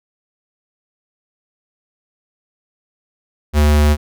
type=tone; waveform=square; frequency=74.5 Hz; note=D2; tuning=25 cents sharp; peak=-10 dBFS; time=3.53-3.97 s; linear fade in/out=50 ms; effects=none